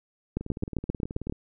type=two click trains; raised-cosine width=3 ms; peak=-22 / -14 dBFS; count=18 / 8; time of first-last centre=0.41-1.324 / 0.37-1.297 s; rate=18.6 / 7.55 Hz; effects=none